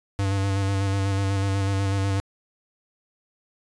square tone with vibrato, 98 Hz, G2, in tune, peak -22 dBFS, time 0.19-2.2 s, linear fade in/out 0 ms, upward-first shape square, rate 8.1 Hz, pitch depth 21 cents each way, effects resampled to 22050 Hz

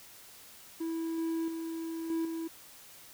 triangle tone with level steps, 327.8 Hz, E4, 10 cents flat, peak -30 / -28 / -33 / -27 / -32 dBFS, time 0.8-2.48 s, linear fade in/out 10 ms, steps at 1.18 / 1.48 / 2.1 / 2.25 s, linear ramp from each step 2 ms, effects white hiss -53 dBFS RMS until 3.13 s

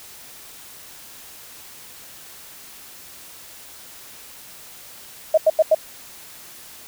sine tone bursts, 631 Hz, D#5, 24 cents sharp, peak -10 dBFS, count 4, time 5.34-5.748 s, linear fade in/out 5 ms, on 36 ms, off 88 ms, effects white hiss -42 dBFS RMS until 6.87 s

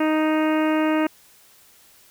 harmonic tone, 311.1 Hz, D#4, in tune, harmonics 1 / 2 / 3 / 4 / 5 / 6 / 7 / 8 / 9, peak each -19 / -25 / -29 / -31 / -33 / -35 / -36 / -37 / -38 dBFS, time 0-1.07 s, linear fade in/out 5 ms, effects white hiss -53 dBFS RMS until 2.1 s

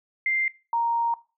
sine tone pair in turn, 2093 / 932.3 Hz, C7 / A#5, 0 / 0 cents, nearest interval octave + major second, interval 1400 cents, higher first, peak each -21 dBFS, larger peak neither, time 0.26-0.48 / 0.73-1.14 s, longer second, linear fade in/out 2 ms, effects noise-tail reverb RT60 0.3 s tail -19 dB re dry

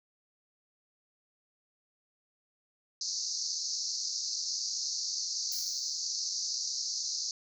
white band-pass noise, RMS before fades -35 dBFS, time 3.01-7.31 s, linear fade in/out 2 ms, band 4300 to 6500 Hz, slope 96 dB/octave
violet noise with exponential decay, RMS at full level -38 dBFS, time 5.52-6.03 s, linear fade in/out 2 ms, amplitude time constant 110 ms
effects none

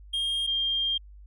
triangle / sine tone pair in turn, 3225 / 3203 Hz, G7 / G7, +48 / +37 cents, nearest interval unison, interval 11 cents, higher first, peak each -24 dBFS, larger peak neither, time 0.13-0.47 / 0.47-0.98 s, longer second, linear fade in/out 10 ms, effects added 50 Hz sine -45 dBFS peak until 1.26 s

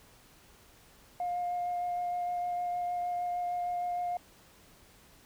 sine tone with vibrato, 709 Hz, F5, 26 cents sharp, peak -29 dBFS, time 1.2-4.17 s, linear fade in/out 2 ms, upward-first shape sine, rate 6.5 Hz, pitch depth 10 cents each way, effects tanh soft clip ceiling -27 dBFS + pink hiss -59 dBFS RMS until 5.25 s

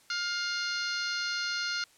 harmonic tone, 706 Hz, F5, 19 cents sharp, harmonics 2 / 3 / 4 / 5 / 6 / 7 / 8 / 9, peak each -33 / -41 / -41 / -44 / -35 / -41 / -46 / -46 dBFS, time 0.1-1.84 s, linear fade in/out 2 ms, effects white hiss -61 dBFS RMS until 1.97 s + low-pass 10000 Hz 12 dB/octave

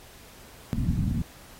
white low-pass noise, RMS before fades -26 dBFS, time 0.73-1.22 s, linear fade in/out 0 ms, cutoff 240 Hz, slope 48 dB/octave, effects pink hiss -50 dBFS RMS until 1.59 s + AAC 48 kbps

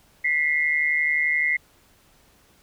sine tone pair together, 1975.5 / 2127 Hz, B6 / C7, 0 / +28 cents, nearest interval minor second, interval 128 cents, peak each -22 dBFS, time 0.24-1.57 s, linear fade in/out 10 ms, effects pink hiss -58 dBFS RMS until 2.62 s

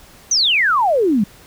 sine exponential sweep, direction down, 6310 to 189.1 Hz, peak -12 dBFS, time 0.31-1.24 s, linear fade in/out 5 ms, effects pink hiss -45 dBFS RMS until 1.46 s

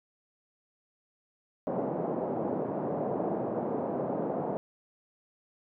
white band-pass noise, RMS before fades -32 dBFS, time 1.67-4.57 s, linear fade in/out 0 ms, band 150 to 690 Hz, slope 24 dB/octave, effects none

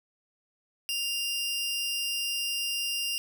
sawtooth tone pair together, 2794 / 4985 Hz, F7 / D#8, 0 / +2 cents, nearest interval minor seventh, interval 1002 cents, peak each -26 / -34 dBFS, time 0.89-3.18 s, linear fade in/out 0 ms, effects none

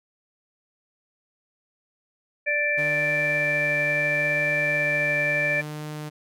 harmonic tone, 587.3 Hz, D5, in tune, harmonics 1 / 3 / 4, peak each -28 / -25 / -24 dBFS, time 2.46-5.62 s, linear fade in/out 20 ms
sawtooth tone with vibrato, 150.6 Hz, D3, 44 cents sharp, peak -28 dBFS, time 2.77-6.1 s, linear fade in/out 20 ms, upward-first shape triangle, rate 0.72 Hz, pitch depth 14 cents each way
effects none

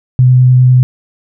sine tone with vibrato, 126.8 Hz, B2, 46 cents sharp, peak -3 dBFS, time 0.19-0.83 s, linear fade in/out 0 ms, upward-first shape square, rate 10 Hz, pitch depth 8 cents each way, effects none

